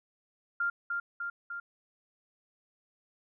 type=tone with echo; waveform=sine; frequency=1396.9 Hz; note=F6; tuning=in tune; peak=-27 dBFS; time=0.6-0.7 s; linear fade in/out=5 ms; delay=300 ms; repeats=3; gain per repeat=-3 dB; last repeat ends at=1.6 s; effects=none